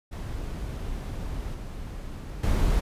brown noise with level steps, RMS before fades -33 / -36 / -23 dBFS, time 0.11-2.81 s, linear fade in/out 20 ms, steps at 1.54 / 2.43 s, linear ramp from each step 5 ms, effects resampled to 32000 Hz

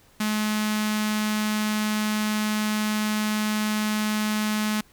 sawtooth tone with notch filter, 213.4 Hz, G#3, 47 cents sharp, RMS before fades -25 dBFS, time 0.2-4.81 s, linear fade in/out 5 ms, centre 480 Hz, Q 0.52, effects pink hiss -57 dBFS RMS until 4.92 s

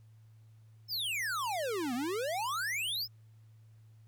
square exponential two-way sweep, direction down then up, 5390 to 232.9 to 5390 Hz, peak -33 dBFS, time 0.88-3.08 s, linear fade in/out 50 ms, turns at 1.94 s, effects added 110 Hz sine -55 dBFS peak until 4.07 s + pink hiss -75 dBFS RMS until 4.07 s

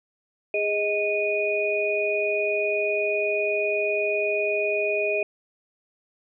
sine tone cluster, 412 / 628 / 2468 Hz, G#4 / D#5 / D#7, -14 / +16 / -15 cents, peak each -26 dBFS, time 0.54-5.23 s, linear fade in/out 2 ms, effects none

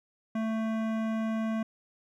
sine tone with hard clipping, 221.8 Hz, A3, 14 cents sharp, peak -30 dBFS, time 0.35-1.63 s, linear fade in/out 5 ms, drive 16 dB, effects none

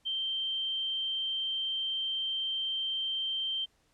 sine tone, 3136 Hz, G7, in tune, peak -30 dBFS, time 0.05-3.66 s, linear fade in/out 20 ms, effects pink hiss -70 dBFS RMS until 3.93 s + low-pass 10000 Hz 12 dB/octave

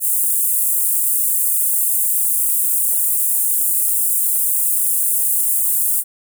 pink high-pass noise, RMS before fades -17 dBFS, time 0-6.04 s, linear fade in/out 50 ms, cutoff 8500 Hz, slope 48 dB/octave, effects none

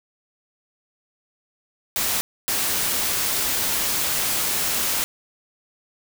white noise bursts at uneven times, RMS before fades -23 dBFS, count 2, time 1.96-2.21 / 2.48-5.04 s, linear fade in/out 0 ms, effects none

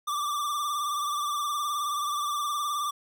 square tone with vibrato, 1174 Hz, D6, 1 cent flat, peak -28 dBFS, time 0.07-2.91 s, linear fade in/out 10 ms, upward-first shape triangle, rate 19 Hz, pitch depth 62 cents each way, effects none

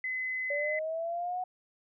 sine tone, 2030 Hz, B6, 47 cents sharp, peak -31 dBFS, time 0.04-0.79 s, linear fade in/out 2 ms
sine linear sweep, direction up, 570 to 740 Hz, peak -31 dBFS, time 0.5-1.44 s, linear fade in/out 5 ms
effects none

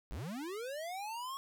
square linear sweep, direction up, 34.39 to 1108.7 Hz, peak -40 dBFS, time 0.11-1.37 s, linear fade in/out 0 ms, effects none

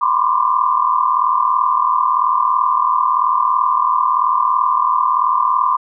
sine tone cluster, 990 / 1028 / 1071 / 1184 Hz, B5 / C6 / C6 / D6, +4 / -31 / +40 / +14 cents, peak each -18 dBFS, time 0.01-5.77 s, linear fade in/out 10 ms, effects none

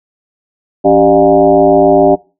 sine tone with frequency modulation, 495.7 Hz, B4, 6 cents sharp, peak -4 dBFS, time 0.84-2.16 s, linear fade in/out 20 ms, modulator 107 Hz, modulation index 2.3, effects noise-tail reverb RT60 0.3 s tail -22 dB re dry

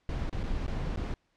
brown noise with dropouts, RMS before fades -32 dBFS, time 0.09-1.14 s, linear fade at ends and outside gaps 1 ms, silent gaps 0.296-0.327 / 0.432-0.437 / 0.665-0.679 / 0.96-0.972 s, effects pink hiss -73 dBFS RMS until 1.36 s + low-pass 5000 Hz 12 dB/octave

